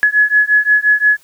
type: beating tone pair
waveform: sine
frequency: 1693 / 1698.7 Hz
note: G#6 / G#6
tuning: +33 / +39 cents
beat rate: 5.7 Hz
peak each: -12 dBFS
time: 0.03-1.17 s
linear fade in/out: 0 ms
effects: white hiss -50 dBFS RMS until 1.23 s